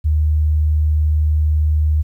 sine tone, 76.5 Hz, D#2, 29 cents flat, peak -12 dBFS, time 0.04-2.03 s, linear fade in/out 20 ms, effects 9-bit

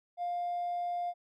sine tone with hard clipping, 703 Hz, F5, 11 cents sharp, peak -32 dBFS, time 0.17-1.14 s, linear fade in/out 50 ms, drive 1 dB, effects none

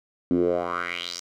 10% pulse tone with band-pass filter sweep, 87.31 Hz, F2, in tune, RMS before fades -26 dBFS, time 0.31-1.2 s, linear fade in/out 0 ms, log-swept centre 250 to 6000 Hz, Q 4.1, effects none

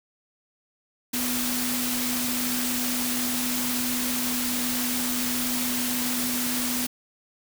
sine tone in noise, 246.9 Hz, B3, in tune, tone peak -29 dBFS, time 1.13-6.87 s, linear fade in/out 10 ms, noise white, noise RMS -28 dBFS, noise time 1.13-6.87 s, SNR -4 dB, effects none

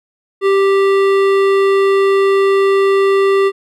sine tone with hard clipping, 392 Hz, G4, in tune, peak -11 dBFS, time 0.41-3.52 s, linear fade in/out 50 ms, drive 14 dB, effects none

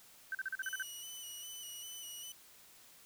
sine tone bursts, 1548 Hz, G6, 22 cents flat, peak -35 dBFS, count 8, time 0.32-0.825 s, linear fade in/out 2 ms, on 29 ms, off 39 ms
15% pulse tone with vibrato, 2960 Hz, F#7, in tune, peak -38 dBFS, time 0.63-2.32 s, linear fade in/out 2 ms, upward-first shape square, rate 2.5 Hz, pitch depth 25 cents each way
effects white hiss -60 dBFS RMS until 3.05 s

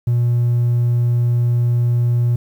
triangle tone, 120 Hz, B2, 49 cents flat, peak -10 dBFS, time 0.07-2.36 s, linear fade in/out 5 ms, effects tanh soft clip ceiling -8 dBFS + 8-bit

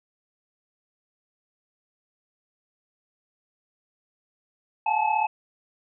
sine tone cluster, 719 / 841 / 877 / 2586 Hz, F#5 / G#5 / A5 / E7, -50 / +22 / -6 / -34 cents, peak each -32 / -25 / -23 / -32 dBFS, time 4.86-5.27 s, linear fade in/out 5 ms, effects none

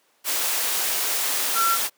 sine tone in noise, 1357 Hz, E6, 50 cents sharp, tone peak -19 dBFS, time 1.54-1.78 s, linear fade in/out 50 ms, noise white, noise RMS -24 dBFS, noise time 0.24-1.9 s, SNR +2 dB, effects pink hiss -63 dBFS RMS until 1.97 s + high-pass 400 Hz 12 dB/octave

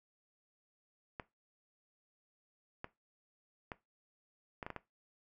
clicks, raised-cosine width 0.5 ms, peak -26 dBFS, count 7, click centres 1.198 / 2.844 / 3.718 / 4.628 / 4.665 / 4.703 / 4.763 s, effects noise-tail reverb RT60 0.2 s tail -17 dB re dry

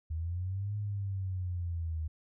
sine linear two-way sweep, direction up then down, 77.78 to 104.7 to 77.78 Hz, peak -32 dBFS, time 0.1-2.08 s, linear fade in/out 10 ms, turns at 0.76 s, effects none

